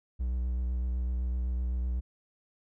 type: tone with vibrato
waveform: triangle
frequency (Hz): 61.74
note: B1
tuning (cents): 0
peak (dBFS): -26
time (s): 0.19-2.01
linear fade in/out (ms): 20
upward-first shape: square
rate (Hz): 7.9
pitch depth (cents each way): 22
effects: none